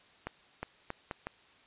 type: accelerating click train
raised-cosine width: 0.5 ms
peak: -21 dBFS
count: 5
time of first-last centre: 0.27-1.27 s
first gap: 360 ms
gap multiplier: 0.76
effects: white hiss -61 dBFS RMS until 1.66 s + resampled to 8000 Hz